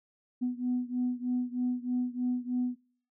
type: beating tone pair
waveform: sine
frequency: 247.1 / 250.3 Hz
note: B3 / B3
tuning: +1 / +23 cents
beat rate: 3.2 Hz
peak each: -30 / -32 dBFS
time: 0.41-2.76 s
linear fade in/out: 20 ms
effects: noise-tail reverb RT60 0.5 s tail -23 dB re dry + tanh soft clip ceiling -22 dBFS